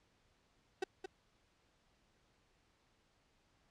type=tone with echo; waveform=35% pulse; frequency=380 Hz; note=F#4; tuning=46 cents sharp; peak=-32 dBFS; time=0.82-0.84 s; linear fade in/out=5 ms; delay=220 ms; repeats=1; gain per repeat=-8 dB; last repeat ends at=1.06 s; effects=pink hiss -74 dBFS RMS until 3.7 s + low-pass 6000 Hz 12 dB/octave